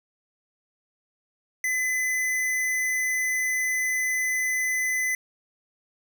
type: tone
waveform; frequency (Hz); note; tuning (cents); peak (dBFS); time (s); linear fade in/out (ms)
square; 2018; B6; +37; -24; 1.64-5.15; 2
effects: none